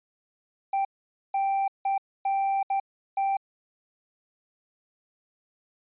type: tone bursts at uneven times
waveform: triangle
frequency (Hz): 784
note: G5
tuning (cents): 0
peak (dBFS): -21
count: 6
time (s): 0.73-0.85 / 1.34-1.68 / 1.85-1.98 / 2.25-2.63 / 2.7-2.8 / 3.17-3.37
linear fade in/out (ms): 5
effects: resampled to 8000 Hz